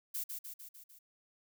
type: noise with echo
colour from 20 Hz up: violet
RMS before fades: -38 dBFS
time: 0.14-0.24 s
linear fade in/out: 10 ms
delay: 150 ms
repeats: 5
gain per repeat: -4 dB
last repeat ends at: 0.99 s
effects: none